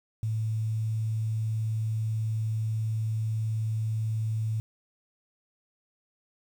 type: tone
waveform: sine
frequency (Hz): 110.2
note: A2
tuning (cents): +3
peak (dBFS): -26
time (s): 0.23-4.6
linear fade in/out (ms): 0
effects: 9-bit